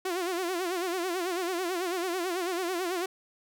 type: tone with vibrato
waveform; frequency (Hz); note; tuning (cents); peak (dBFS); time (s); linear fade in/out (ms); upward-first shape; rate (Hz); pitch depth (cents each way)
sawtooth; 358; F4; +43; -25; 0.05-3.06; 5; sine; 9.1; 110
effects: none